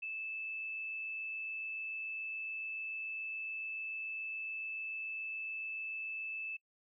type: tone with amplitude modulation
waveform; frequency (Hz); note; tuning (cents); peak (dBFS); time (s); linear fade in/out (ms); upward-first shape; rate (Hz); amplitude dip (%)
sine; 2625; E7; -8; -37; 0.02-6.57; 10; sine; 107; 25
effects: noise-tail reverb RT60 0.1 s tail -24 dB re dry